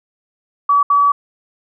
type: tone bursts at uneven times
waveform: sine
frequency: 1143 Hz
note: D6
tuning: 47 cents flat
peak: -9 dBFS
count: 2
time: 0.69-0.83 / 0.9-1.12 s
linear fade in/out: 5 ms
effects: none